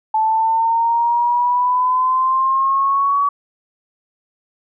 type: exponential sweep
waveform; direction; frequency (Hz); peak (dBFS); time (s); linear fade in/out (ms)
sine; up; 871 to 1137; -13; 0.14-3.29; 5
effects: none